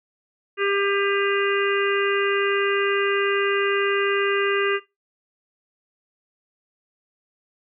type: harmonic tone with a mistuned harmonic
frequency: 398.8 Hz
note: G4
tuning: 30 cents sharp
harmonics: 1 / 3 / 4 / 5 / 6 / 7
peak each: -22 / -27 / -28 / -29 / -30 / -30 dBFS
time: 0.57-4.8 s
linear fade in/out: 50 ms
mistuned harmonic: 6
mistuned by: +50 cents
effects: noise-tail reverb RT60 0.2 s tail -17 dB re dry